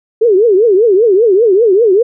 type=tone with vibrato; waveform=sine; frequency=418.9 Hz; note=G#4; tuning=15 cents sharp; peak=-5 dBFS; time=0.21-2.03 s; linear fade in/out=10 ms; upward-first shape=triangle; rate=5.1 Hz; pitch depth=280 cents each way; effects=none